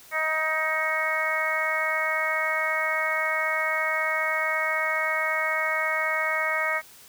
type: harmonic tone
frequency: 314.6 Hz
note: D#4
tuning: 19 cents sharp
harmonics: 2 / 3 / 4 / 5 / 6 / 7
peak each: -31 / -35 / -30 / -34 / -28 / -28 dBFS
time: 0.11-6.82 s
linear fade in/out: 50 ms
effects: white hiss -50 dBFS RMS until 7.08 s